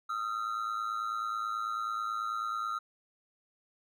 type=ring-modulated tone; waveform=triangle; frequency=1302 Hz; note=E6; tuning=22 cents flat; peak=-27 dBFS; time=0.09-2.79 s; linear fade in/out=10 ms; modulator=54.6 Hz; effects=none